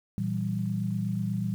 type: chord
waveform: sine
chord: E diminished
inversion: second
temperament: equal with one note detuned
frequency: 116.54 / 164.81 / 192.96 Hz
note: Bb2 / E3 / G3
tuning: 0 / 0 / -27 cents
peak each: -31 / -33 / -30 dBFS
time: 0.18-1.54 s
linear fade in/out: 0 ms
effects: 9-bit